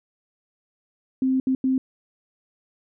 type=tone bursts at uneven times; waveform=sine; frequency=261.6 Hz; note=C4; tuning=in tune; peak=-18 dBFS; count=3; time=1.22-1.4 / 1.47-1.55 / 1.64-1.78 s; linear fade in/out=2 ms; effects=none